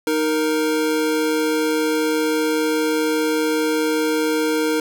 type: tone pair together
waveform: square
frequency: 311.2 / 466.2 Hz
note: D#4 / A#4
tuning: 0 / 0 cents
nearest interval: perfect fifth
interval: 700 cents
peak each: -21 dBFS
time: 0.07-4.8 s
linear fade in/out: 2 ms
effects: none